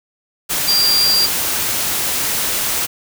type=tone in noise; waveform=sine; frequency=4746 Hz; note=D8; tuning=17 cents sharp; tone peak=-12 dBFS; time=0.67-1.27 s; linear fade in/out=20 ms; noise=white; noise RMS=-19 dBFS; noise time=0.49-2.87 s; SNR=+4 dB; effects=none